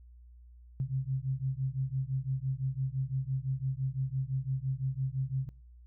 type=beating tone pair; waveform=sine; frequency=130 / 135.9 Hz; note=C3 / C#3; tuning=-11 / -34 cents; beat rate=5.9 Hz; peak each=-33 / -33 dBFS; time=0.8-5.49 s; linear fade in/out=0 ms; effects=noise-tail reverb RT60 0.5 s tail -23 dB re dry + added 60 Hz sine -51 dBFS peak until 5.86 s